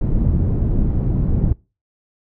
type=low-pass noise; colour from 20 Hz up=pink; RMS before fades=-17 dBFS; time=0.01-1.53 s; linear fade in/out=5 ms; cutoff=200 Hz; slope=12 dB/octave; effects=noise-tail reverb RT60 0.3 s tail -23 dB re dry